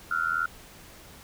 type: tone with amplitude modulation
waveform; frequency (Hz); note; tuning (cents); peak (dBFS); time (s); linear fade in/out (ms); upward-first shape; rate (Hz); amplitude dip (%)
sine; 1396.9; F6; 0; -20; 0.11-0.46; 5; sine; 81.8; 100
effects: pink hiss -49 dBFS RMS until 1.23 s